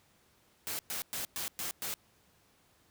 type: noise bursts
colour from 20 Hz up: white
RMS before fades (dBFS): -37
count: 6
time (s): 0.67-1.94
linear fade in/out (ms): 0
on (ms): 120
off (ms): 110
effects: pink hiss -67 dBFS RMS until 2.9 s + high-pass 60 Hz 12 dB/octave